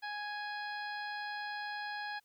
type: harmonic tone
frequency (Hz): 831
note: G#5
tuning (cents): +1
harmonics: 1 / 2 / 3 / 4 / 5 / 6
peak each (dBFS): -41 / -41 / -51 / -53 / -50 / -53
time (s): 0.02-2.2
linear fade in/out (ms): 20
effects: white hiss -75 dBFS RMS until 2.24 s